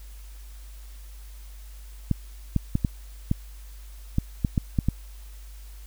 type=clicks; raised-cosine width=5 ms; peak=-9 dBFS; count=10; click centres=2.113 / 2.563 / 2.754 / 2.848 / 3.314 / 4.184 / 4.448 / 4.578 / 4.788 / 4.886 s; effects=added 50 Hz sine -40 dBFS peak until 5.86 s + white hiss -54 dBFS RMS until 5.86 s